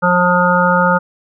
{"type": "harmonic tone", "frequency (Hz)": 178.6, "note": "F3", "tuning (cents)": 39, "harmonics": [1, 3, 5, 7, 8], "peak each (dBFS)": [-16, -16, -16, -16, -16], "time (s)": [0.02, 0.99], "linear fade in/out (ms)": 20, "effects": []}